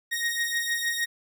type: beating tone pair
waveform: sawtooth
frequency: 1868 / 1874.5 Hz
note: A#6 / A#6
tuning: +3 / +9 cents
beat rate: 6.5 Hz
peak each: -24 / -27 dBFS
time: 0.11-1.06 s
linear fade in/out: 20 ms
effects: none